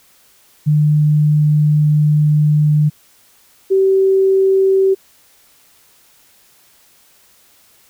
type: tone pair in turn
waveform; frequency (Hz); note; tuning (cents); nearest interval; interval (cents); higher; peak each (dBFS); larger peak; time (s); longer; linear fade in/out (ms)
sine; 150.4 / 384.7; D3 / G4; +42 / -33; octave + major third; 1625; second; -9; neither; 0.66-2.9 / 3.7-4.95; first; 20
effects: white hiss -51 dBFS RMS until 7.89 s